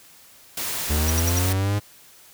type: noise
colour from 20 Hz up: white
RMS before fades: -28 dBFS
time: 0.57-1.53 s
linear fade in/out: 5 ms
type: linear sweep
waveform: 45% pulse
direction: up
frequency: 72.8 to 103.83 Hz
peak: -20 dBFS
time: 0.89-1.8 s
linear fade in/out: 20 ms
type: tone bursts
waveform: square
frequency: 5790 Hz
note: F#8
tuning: 38 cents flat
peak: -24 dBFS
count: 4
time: 1.08-1.389 s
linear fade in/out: 2 ms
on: 21 ms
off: 75 ms
effects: white hiss -50 dBFS RMS until 2.33 s